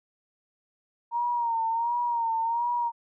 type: tone with vibrato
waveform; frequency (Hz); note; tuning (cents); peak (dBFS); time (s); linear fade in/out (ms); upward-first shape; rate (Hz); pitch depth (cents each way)
sine; 932.3; A#5; 0; -24; 1.11-2.92; 50; sine; 1.4; 58
effects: none